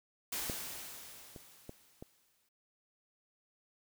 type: noise with exponential decay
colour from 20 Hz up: white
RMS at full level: -37 dBFS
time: 0.32-2.49 s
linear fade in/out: 5 ms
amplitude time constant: 470 ms
type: clicks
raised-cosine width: 2 ms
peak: -24 / -34 / -31 / -32 dBFS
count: 4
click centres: 0.498 / 1.362 / 1.694 / 2.025 s
effects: none